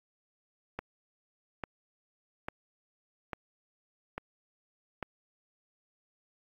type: click train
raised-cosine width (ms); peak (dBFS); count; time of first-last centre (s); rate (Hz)
0.5; -20; 6; 0.79-5.027; 1.18
effects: AAC 48 kbps